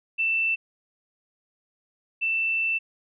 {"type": "tone pair in turn", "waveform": "sine", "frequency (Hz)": [2667, 2667], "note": ["E7", "E7"], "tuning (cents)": [20, 20], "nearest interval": "unison", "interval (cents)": 0, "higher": "neither", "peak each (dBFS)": [-21, -22], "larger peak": "first", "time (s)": [[0.18, 0.56], [2.21, 2.79]], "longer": "second", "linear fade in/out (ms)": 20, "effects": []}